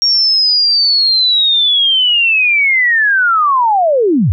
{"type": "linear sweep", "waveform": "sine", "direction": "down", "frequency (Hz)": [5588, 72.6], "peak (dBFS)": -8, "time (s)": [0.02, 4.32], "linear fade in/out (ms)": 0, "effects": []}